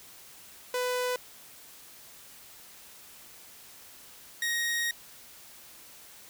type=tone pair in turn; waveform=sawtooth; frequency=498.3 / 1875.9 Hz; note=B4 / A#6; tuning=+15 / +10 cents; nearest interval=octave + major seventh; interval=2295 cents; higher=second; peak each=-24 dBFS; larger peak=neither; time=0.74-1.16 / 4.42-4.91 s; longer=second; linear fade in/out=2 ms; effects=white hiss -51 dBFS RMS until 6.29 s